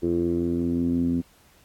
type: tone with low-pass filter sweep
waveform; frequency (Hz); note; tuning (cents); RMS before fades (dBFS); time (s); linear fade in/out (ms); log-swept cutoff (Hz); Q
10% pulse; 85.6; F2; -34; -24; 0.02-1.22; 20; 360 to 240; 4.8
effects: pink hiss -58 dBFS RMS until 1.64 s + AAC 64 kbps